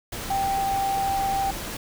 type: tone in noise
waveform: sine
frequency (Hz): 784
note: G5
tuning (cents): 0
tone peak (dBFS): -22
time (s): 0.3-1.51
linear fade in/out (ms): 5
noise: pink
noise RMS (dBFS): -33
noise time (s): 0.12-1.77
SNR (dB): +8
effects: none